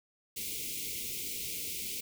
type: band-stop noise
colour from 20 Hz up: white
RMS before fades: -38 dBFS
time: 0.36-2.01 s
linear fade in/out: 10 ms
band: 500 to 2100 Hz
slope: 96 dB/octave
effects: none